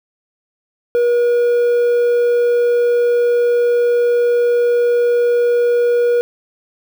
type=tone with quantisation; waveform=triangle; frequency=480 Hz; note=B4; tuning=49 cents flat; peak=-9 dBFS; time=0.95-6.21 s; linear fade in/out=0 ms; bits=6; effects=none